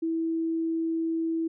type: tone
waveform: sine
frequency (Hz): 327.1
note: E4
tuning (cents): -13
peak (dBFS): -25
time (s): 0.02-1.48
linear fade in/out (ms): 10
effects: none

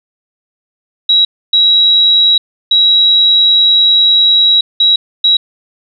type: tone bursts at uneven times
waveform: sine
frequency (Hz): 3870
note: B7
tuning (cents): -36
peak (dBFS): -5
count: 5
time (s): 1.09-1.25 / 1.53-2.38 / 2.71-4.61 / 4.8-4.96 / 5.24-5.37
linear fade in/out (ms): 5
effects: none

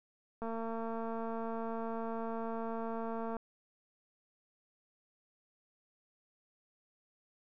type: click train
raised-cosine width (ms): 1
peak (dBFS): -27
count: 670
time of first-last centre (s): 0.42-3.367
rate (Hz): 227
effects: none

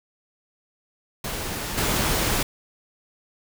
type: noise with level steps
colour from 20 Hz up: pink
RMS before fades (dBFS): -30 / -23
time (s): 1.24-2.43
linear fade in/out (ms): 5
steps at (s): 1.77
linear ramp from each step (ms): 10
effects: none

